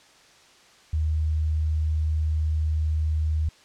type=tone; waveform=sine; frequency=77.78 Hz; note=D#2; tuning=in tune; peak=-21 dBFS; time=0.93-3.49 s; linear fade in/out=5 ms; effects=white hiss -54 dBFS RMS until 3.64 s + low-pass 6000 Hz 12 dB/octave